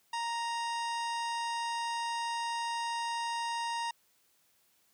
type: harmonic tone with a mistuned harmonic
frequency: 932.3 Hz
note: A#5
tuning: in tune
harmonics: 1 / 2 / 3 / 4 / 5 / 6 / 7 / 9 / 10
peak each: -33 / -42 / -44 / -46 / -48 / -50 / -52 / -52 / -55 dBFS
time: 0.13-3.91 s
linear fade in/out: 5 ms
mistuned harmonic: 5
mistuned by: +98 cents
effects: white hiss -70 dBFS RMS until 4.93 s + high-pass 60 Hz 12 dB/octave